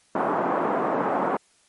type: band-pass noise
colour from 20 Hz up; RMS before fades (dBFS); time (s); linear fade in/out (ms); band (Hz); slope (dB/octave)
white; -24; 0.15-1.37; 5; 200 to 1100; 24
effects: white hiss -61 dBFS RMS until 1.68 s + MP3 48 kbps